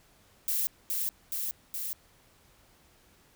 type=noise with echo; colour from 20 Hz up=violet; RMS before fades=-29 dBFS; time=0.48-0.67 s; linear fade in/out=0 ms; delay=420 ms; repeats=3; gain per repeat=-2 dB; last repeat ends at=1.93 s; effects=pink hiss -62 dBFS RMS until 3.35 s